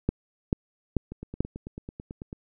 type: two click trains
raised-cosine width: 3 ms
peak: -24 / -10 dBFS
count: 12 / 4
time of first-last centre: 1.12-2.329 / 0.09-1.406 s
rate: 9.1 / 2.28 Hz
effects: none